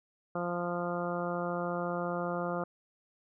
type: harmonic tone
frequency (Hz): 174.61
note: F3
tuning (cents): 0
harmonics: 1 / 2 / 3 / 4 / 5 / 6 / 7 / 8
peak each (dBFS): -37 / -39 / -36 / -39 / -44 / -45 / -40 / -44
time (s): 0.35-2.64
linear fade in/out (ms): 5
effects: none